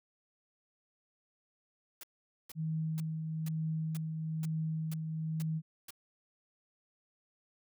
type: noise bursts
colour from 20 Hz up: white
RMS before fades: -47 dBFS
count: 9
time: 2.01-5.906 s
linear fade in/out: 2 ms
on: 24 ms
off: 460 ms
type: tone with tremolo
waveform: sine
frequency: 158.8 Hz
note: D#3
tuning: 36 cents sharp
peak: -31 dBFS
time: 2.55-5.62 s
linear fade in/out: 50 ms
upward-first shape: triangle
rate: 1.1 Hz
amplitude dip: 40%
effects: none